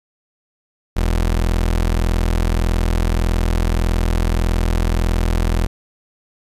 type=tone; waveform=30% pulse; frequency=41.68 Hz; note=E1; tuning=20 cents sharp; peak=-12 dBFS; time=0.96-5.67 s; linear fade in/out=10 ms; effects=resampled to 32000 Hz + 9-bit